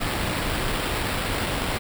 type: noise with sample-and-hold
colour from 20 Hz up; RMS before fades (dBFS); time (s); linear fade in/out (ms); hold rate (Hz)
pink; -26; 0-1.79; 20; 6300
effects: none